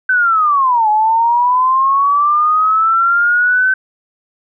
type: linear two-way sweep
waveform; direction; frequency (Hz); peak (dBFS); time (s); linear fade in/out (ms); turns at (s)
sine; down then up; 1536 to 842 to 1536; -9; 0.09-3.74; 5; 0.89
effects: none